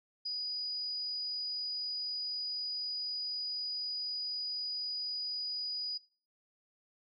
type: tone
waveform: sine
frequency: 4928 Hz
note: D#8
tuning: 17 cents flat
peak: -34 dBFS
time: 0.25-5.98 s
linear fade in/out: 10 ms
effects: noise-tail reverb RT60 0.4 s tail -21 dB re dry